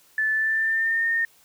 sine tone with pitch glide, 1747 to 1830.7 Hz, A6 to A#6, -13 to -32 cents, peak -20 dBFS, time 0.18-1.25 s, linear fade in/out 2 ms, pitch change +81 cents, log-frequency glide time 0.31-1.06 s, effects white hiss -57 dBFS RMS until 1.44 s

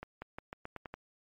accelerating click train, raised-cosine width 0.5 ms, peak -26 dBFS, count 8, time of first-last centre 0.03-0.94 s, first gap 190 ms, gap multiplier 0.87, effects MP3 48 kbps

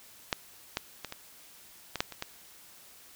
clicks, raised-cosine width 0.2 ms, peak -9 / -12 / -19 / -21 / -16 / -9 / -24 / -16 dBFS, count 8, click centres 0.328 / 0.771 / 1.047 / 1.124 / 1.957 / 2.005 / 2.123 / 2.224 s, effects white hiss -54 dBFS RMS until 3.15 s

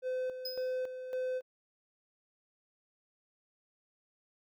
triangle tone with tremolo, 511 Hz, C5, 41 cents flat, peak -30 dBFS, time 0.02-1.42 s, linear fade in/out 50 ms, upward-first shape square, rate 1.8 Hz, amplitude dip 60%
square tone with exponential decay, 5040 Hz, D#8, 21 cents sharp, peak -35 dBFS, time 0.45-0.8 s, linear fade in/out 5 ms, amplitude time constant 74 ms
effects none

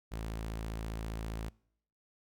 sawtooth tone, 55 Hz, A1, in tune, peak -33 dBFS, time 0.11-1.5 s, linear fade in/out 20 ms, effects noise-tail reverb RT60 0.7 s tail -25 dB re dry

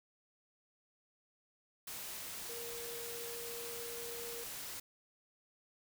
sine tone in noise, 470 Hz, A#4, 14 cents sharp, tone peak -46 dBFS, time 2.49-4.44 s, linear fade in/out 5 ms, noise white, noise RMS -45 dBFS, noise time 1.87-4.8 s, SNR -4 dB, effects none

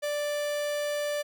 45% pulse tone, 587.3 Hz, D5, in tune, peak -28 dBFS, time 0.02-1.23 s, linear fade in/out 20 ms, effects none

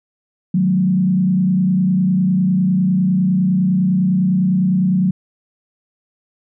sine tone with frequency modulation, 185 Hz, F#3, in tune, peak -12 dBFS, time 0.54-5.11 s, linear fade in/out 5 ms, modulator 29.9 Hz, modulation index 0.73, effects none

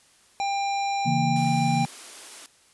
harmonic tone, 796 Hz, G5, 26 cents sharp, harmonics 1 / 3 / 5 / 7 / 9, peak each -24 / -34 / -38 / -41 / -43 dBFS, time 0.4-1.85 s, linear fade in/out 0 ms
sine chord, A# diminished, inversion first, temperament equal, 138.59 / 164.81 / 233.1 Hz, C#3 / E3 / A#3, 0 / 0 / 0 cents, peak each -26 dBFS, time 1.05-1.86 s, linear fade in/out 20 ms
white high-pass noise, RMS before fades -42 dBFS, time 1.36-2.46 s, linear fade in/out 0 ms, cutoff 240 Hz, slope 48 dB/octave
effects white hiss -58 dBFS RMS until 2.73 s + resampled to 24000 Hz

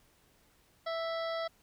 harmonic tone, 659.3 Hz, E5, in tune, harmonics 1 / 2 / 3 / 5 / 6 / 7 / 8, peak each -34 / -40 / -44 / -48 / -50 / -51 / -52 dBFS, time 0.86-1.48 s, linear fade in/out 10 ms, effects pink hiss -67 dBFS RMS until 1.62 s

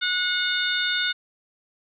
harmonic tone with a mistuned harmonic, 724 Hz, F#5, 38 cents flat, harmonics 2 / 3 / 4 / 5 / 6, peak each -25 / -32 / -32 / -26 / -34 dBFS, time 0.01-1.13 s, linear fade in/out 20 ms, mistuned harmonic 2, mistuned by +17 cents, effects none

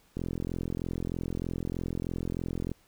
click train, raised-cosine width 3 ms, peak -20 dBFS, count 111, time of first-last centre 0.17-2.716 s, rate 43.2 Hz, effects pink hiss -64 dBFS RMS until 2.87 s

